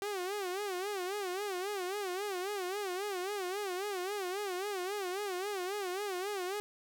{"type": "tone with vibrato", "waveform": "sawtooth", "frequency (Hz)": 385.9, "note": "G4", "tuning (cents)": -27, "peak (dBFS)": -31, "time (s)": [0.02, 6.6], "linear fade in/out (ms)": 0, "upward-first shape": "sine", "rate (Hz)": 3.7, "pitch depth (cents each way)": 140, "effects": []}